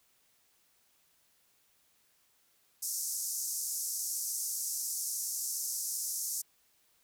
pink band-pass noise, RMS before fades -36 dBFS, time 2.82-6.42 s, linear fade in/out 10 ms, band 5500 to 14000 Hz, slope 48 dB/octave, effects white hiss -70 dBFS RMS until 7.03 s

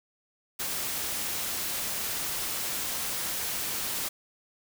white noise, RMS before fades -32 dBFS, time 0.59-4.09 s, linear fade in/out 10 ms, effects none

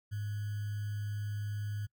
sine tone with sample-and-hold, 103.83 Hz, G#2, in tune, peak -34 dBFS, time 0.11-1.87 s, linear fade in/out 20 ms, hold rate 1575 Hz, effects noise-tail reverb RT60 0.1 s tail -24 dB re dry

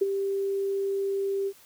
sine tone with ADSR envelope, 393.5 Hz, G4, 7 cents sharp, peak -17 dBFS, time 0.01-1.53 s, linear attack 10 ms, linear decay 22 ms, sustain -8 dB, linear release 59 ms, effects white hiss -55 dBFS RMS until 1.65 s

